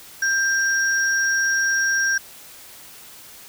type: tone pair together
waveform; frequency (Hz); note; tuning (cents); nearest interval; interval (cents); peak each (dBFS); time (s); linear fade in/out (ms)
sine; 1586 / 5629; G6 / F8; +20 / +13; octave + minor seventh; 2193; -18 / -25; 0.22-2.18; 5
effects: white hiss -43 dBFS RMS until 3.48 s